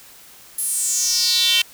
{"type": "tone with high-pass filter sweep", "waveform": "square", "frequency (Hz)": 207.7, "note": "G#3", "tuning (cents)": 0, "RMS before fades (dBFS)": -19, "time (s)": [0.58, 1.62], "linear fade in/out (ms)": 5, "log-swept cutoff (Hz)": [11000, 2900], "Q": 5.1, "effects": ["white hiss -45 dBFS RMS until 1.73 s"]}